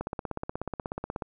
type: click train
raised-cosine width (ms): 1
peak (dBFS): -18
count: 21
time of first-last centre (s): 0.01-1.222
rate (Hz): 16.5
effects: none